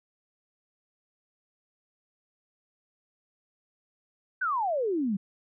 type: exponential sweep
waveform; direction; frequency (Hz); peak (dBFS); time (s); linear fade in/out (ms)
sine; down; 1568 to 185; -25; 4.41-5.17; 10
effects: none